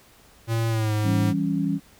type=tone with pitch glide; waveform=square; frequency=114 to 106.37 Hz; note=A#2 to G#2; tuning=-38 to +42 cents; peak=-22 dBFS; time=0.47-1.34 s; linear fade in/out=50 ms; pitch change=-120 cents; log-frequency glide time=0.69-0.93 s
type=chord; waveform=sine; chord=C# diminished; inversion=first; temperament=equal; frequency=164.81 / 196 / 277.2 Hz; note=E3 / G3 / C#4; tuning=0 / 0 / 0 cents; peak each=-26 / -26 / -25 dBFS; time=1.03-1.8 s; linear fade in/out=50 ms
effects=pink hiss -54 dBFS RMS until 1.99 s